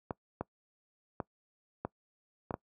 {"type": "clicks", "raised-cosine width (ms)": 1, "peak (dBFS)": -20, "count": 6, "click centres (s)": [0.108, 0.41, 1.202, 1.85, 2.508, 2.541], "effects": ["noise-tail reverb RT60 0.1 s tail -23 dB re dry", "high-pass 80 Hz 12 dB/octave"]}